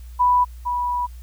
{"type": "tone pair in turn", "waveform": "sine", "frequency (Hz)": [987.8, 978.7], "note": ["B5", "B5"], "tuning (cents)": [0, -16], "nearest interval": "unison", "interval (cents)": 16, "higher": "first", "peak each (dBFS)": [-13, -20], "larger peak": "first", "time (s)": [[0.19, 0.45], [0.65, 1.07]], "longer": "second", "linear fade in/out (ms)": 20, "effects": ["added 60 Hz sine -35 dBFS peak until 1.22 s", "white hiss -55 dBFS RMS until 1.22 s"]}